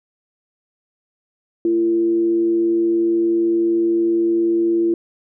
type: tone with frequency modulation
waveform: sine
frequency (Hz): 339.6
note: F4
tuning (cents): -48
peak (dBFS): -14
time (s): 1.65-4.94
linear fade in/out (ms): 2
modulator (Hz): 117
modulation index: 0.22
effects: none